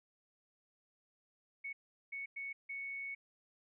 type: tone bursts at uneven times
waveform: sine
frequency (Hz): 2217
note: C#7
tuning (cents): 0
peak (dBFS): -40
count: 4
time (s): 1.64-1.73 / 2.12-2.26 / 2.36-2.53 / 2.69-3.15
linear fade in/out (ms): 10
effects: none